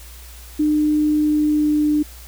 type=tone with pitch glide; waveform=sine; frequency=302 to 299.7 Hz; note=D4 to D4; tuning=+48 to +35 cents; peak=-14 dBFS; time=0.59-2.03 s; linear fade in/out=10 ms; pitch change=-13 cents; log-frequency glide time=1.11-1.91 s; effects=added 60 Hz sine -38 dBFS peak until 2.27 s + white hiss -43 dBFS RMS until 2.27 s